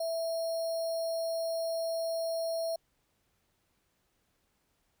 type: tone with sample-and-hold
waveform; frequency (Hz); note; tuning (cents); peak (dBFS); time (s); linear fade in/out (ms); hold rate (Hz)
sine; 659.3; E5; 0; -30; 0-2.76; 5; 4900
effects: pink hiss -75 dBFS RMS until 5 s